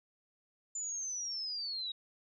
sine linear sweep, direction down, 7100 to 3781 Hz, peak -36 dBFS, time 0.75-1.92 s, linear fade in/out 5 ms, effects none

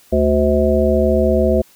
harmonic tone with a mistuned harmonic, 73.8 Hz, D2, 9 cents sharp, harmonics 1 / 3 / 5 / 7 / 9, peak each -18 / -18 / -18 / -18 / -18 dBFS, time 0.12-1.62 s, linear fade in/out 10 ms, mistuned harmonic 9, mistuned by -54 cents, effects white hiss -50 dBFS RMS until 1.75 s

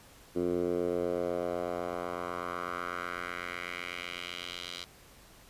10% pulse tone with band-pass filter sweep, 88 Hz, F2, 14 cents sharp, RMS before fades -35 dBFS, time 0.35-4.85 s, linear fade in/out 20 ms, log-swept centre 340 to 3900 Hz, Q 2.2, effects pink hiss -56 dBFS RMS until 5.49 s + resampled to 32000 Hz

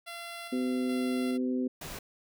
10% pulse tone with tremolo, 684 Hz, F5, 36 cents flat, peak -31 dBFS, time 0.06-1.38 s, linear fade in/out 20 ms, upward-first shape square, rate 1.2 Hz, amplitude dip 35%
harmonic tone, 127 Hz, B2, 49 cents sharp, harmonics 2 / 3 / 4, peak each -28 / -36 / -40 dBFS, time 0.52-1.68 s, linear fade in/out 10 ms
pink noise, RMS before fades -41 dBFS, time 1.81-1.99 s, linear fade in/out 5 ms
effects none

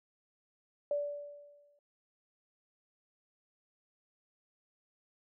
sine tone with exponential decay, 580 Hz, D5, 22 cents flat, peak -28 dBFS, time 0.91-1.79 s, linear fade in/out 2 ms, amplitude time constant 190 ms, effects none

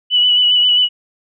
sine tone with vibrato, 2960 Hz, F#7, in tune, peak -9 dBFS, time 0.1-0.89 s, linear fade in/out 50 ms, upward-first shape sine, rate 7.5 Hz, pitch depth 25 cents each way, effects none

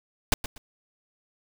pink noise with echo, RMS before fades -20 dBFS, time 0.32-0.34 s, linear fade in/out 2 ms, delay 120 ms, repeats 2, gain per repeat -12 dB, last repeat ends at 0.58 s, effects none

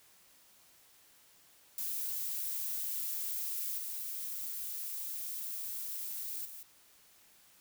violet noise with level steps, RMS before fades -37 / -40 / -48 dBFS, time 1.78-6.63 s, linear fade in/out 2 ms, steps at 3.78 / 6.45 s, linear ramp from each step 2 ms, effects white hiss -63 dBFS RMS until 7.6 s

